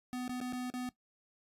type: tone with dropouts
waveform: square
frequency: 250 Hz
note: B3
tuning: 21 cents sharp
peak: -37 dBFS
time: 0.13-0.89 s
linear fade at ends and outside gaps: 0 ms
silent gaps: 0.279-0.294 / 0.403-0.413 / 0.525-0.532 / 0.701-0.739 s
effects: noise-tail reverb RT60 0.1 s tail -17 dB re dry + resampled to 32000 Hz